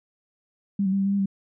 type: tone with pitch steps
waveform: sine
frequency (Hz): 199.4 / 189.5 / 196.8 / 194.8 / 198 / 200.1 / 195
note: G3 / F#3 / G3 / G3 / G3 / G3 / G3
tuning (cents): +30 / +42 / +7 / -11 / +18 / +36 / -9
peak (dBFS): -20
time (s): 0.79-1.259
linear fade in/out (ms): 5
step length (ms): 67
effects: none